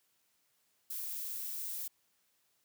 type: noise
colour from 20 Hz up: violet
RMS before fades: -40 dBFS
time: 0.9-1.88 s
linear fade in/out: 5 ms
effects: white hiss -75 dBFS RMS until 2.64 s + high-pass 80 Hz 12 dB/octave